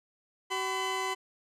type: tone pair together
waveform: 20% pulse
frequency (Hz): 379.1 / 1010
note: F#4 / B5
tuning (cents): +42 / +39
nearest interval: octave + perfect fourth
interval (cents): 1697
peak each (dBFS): -29 / -27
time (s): 0.5-1.15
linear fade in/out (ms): 20
effects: low-pass 9000 Hz 12 dB/octave